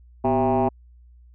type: tone with frequency modulation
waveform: sine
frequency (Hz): 523.3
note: C5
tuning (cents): 0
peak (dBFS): -16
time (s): 0.24-0.69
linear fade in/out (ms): 10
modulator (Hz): 138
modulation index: 2.7
effects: tanh soft clip ceiling -14 dBFS + added 60 Hz sine -47 dBFS peak until 1.34 s